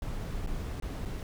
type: noise with dropouts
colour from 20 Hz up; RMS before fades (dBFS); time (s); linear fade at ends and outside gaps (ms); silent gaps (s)
brown; -35; 0.02-1.23; 1; 0.463-0.472 / 0.8-0.823 / 1.053-1.057
effects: none